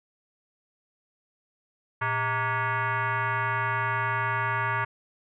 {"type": "tone with frequency modulation", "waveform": "sine", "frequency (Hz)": 116.54, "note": "A#2", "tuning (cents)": 0, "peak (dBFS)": -24, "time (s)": [2.01, 4.85], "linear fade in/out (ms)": 10, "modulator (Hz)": 519, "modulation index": 3.5, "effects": []}